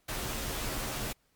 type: noise with comb filter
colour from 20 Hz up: pink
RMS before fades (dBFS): -35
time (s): 0.08-1.13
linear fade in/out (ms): 10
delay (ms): 12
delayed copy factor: -0.7
effects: pink hiss -71 dBFS RMS until 1.35 s + MP3 96 kbps